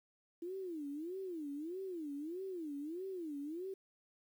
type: tone with vibrato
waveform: sine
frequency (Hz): 330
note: E4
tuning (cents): +2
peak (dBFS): -40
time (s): 0.42-3.74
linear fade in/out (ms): 5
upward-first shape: sine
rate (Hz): 1.6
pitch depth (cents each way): 270
effects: 11-bit